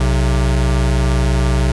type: tone pair together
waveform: square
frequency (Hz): 61.74 / 130.64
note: B1 / C3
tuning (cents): 0 / -2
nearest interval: octave + minor second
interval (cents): 1298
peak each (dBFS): -14 / -19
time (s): 0-1.72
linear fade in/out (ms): 5
effects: resampled to 24000 Hz